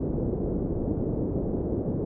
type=low-pass noise; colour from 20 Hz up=white; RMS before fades=-28 dBFS; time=0-2.05 s; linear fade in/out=10 ms; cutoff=430 Hz; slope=24 dB/octave; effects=none